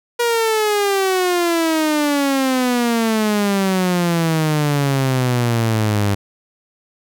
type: exponential sweep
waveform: sawtooth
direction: down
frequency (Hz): 480 to 99.5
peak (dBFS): -11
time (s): 0.19-6.15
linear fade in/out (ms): 10
effects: none